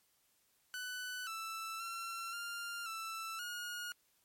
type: tone with pitch steps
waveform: sawtooth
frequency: 1495 / 1325 / 1356 / 1397 / 1328 / 1437 Hz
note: F#6 / E6 / E6 / F6 / E6 / F6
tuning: +17 / +9 / +49 / 0 / +12 / +49 cents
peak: -37 dBFS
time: 0.74-3.92 s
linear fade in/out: 0 ms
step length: 530 ms
effects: white hiss -74 dBFS RMS until 4.24 s + MP3 64 kbps